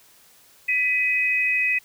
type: tone pair together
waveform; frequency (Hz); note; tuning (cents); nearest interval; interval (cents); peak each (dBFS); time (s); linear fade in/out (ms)
sine; 1990.1 / 2523; B6 / D#7; +13 / +23; major third; 410; -24 / -20; 0.68-1.79; 10
effects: white hiss -54 dBFS RMS until 1.84 s